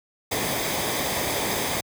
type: noise with comb filter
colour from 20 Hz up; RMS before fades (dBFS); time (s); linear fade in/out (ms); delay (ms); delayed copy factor
pink; -26; 0.31-1.81; 10; 0.71; -0.5
effects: high-pass 80 Hz 12 dB/octave